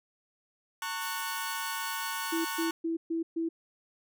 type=chord; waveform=sawtooth; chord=F# minor; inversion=first; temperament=equal with one note detuned; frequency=900 / 1108.7 / 1480 Hz; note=A5 / C#6 / F#6; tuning=+39 / 0 / 0 cents; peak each=-34 dBFS; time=0.82-2.71 s; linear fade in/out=2 ms
type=high-pass noise; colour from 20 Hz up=pink; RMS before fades=-43 dBFS; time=1-2.66 s; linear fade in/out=20 ms; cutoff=8800 Hz; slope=12 dB/octave
type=tone bursts; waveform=sine; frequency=329.6 Hz; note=E4; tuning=in tune; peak=-28 dBFS; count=5; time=2.32-3.49 s; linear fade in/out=10 ms; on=130 ms; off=130 ms
effects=none